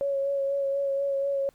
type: tone with vibrato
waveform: sine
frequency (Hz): 554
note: C#5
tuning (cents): -1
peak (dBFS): -24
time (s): 0.01-1.49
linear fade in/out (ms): 0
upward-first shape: sine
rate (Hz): 4.1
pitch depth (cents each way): 20
effects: pink hiss -64 dBFS RMS until 1.54 s